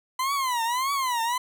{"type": "tone with vibrato", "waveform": "40% pulse", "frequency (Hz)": 1015, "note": "B5", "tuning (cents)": 47, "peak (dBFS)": -23, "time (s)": [0.19, 1.38], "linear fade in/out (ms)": 5, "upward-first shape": "triangle", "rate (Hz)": 1.7, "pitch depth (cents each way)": 210, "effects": []}